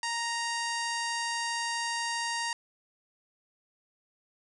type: harmonic tone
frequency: 932.3 Hz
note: A#5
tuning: in tune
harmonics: 1 / 2 / 3 / 4 / 5 / 6 / 7 / 8 / 9 / 10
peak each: -34 / -35 / -40 / -45 / -38 / -43 / -43 / -45 / -49 / -46 dBFS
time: 0.03-2.53 s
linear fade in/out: 2 ms
effects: none